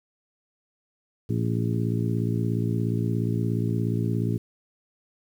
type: harmonic tone with a mistuned harmonic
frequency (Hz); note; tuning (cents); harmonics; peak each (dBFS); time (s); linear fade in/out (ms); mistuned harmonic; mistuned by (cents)
57; A#1; -38; 2 / 3 / 4 / 5 / 6 / 7; -25 / -29 / -31 / -33 / -35 / -36; 1.29-4.38; 10; 7; +48
effects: 9-bit